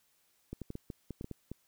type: clicks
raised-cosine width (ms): 3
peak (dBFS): -27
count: 10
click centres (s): 0.53 / 0.617 / 0.704 / 0.754 / 0.902 / 1.107 / 1.211 / 1.244 / 1.313 / 1.516
effects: white hiss -72 dBFS RMS until 1.67 s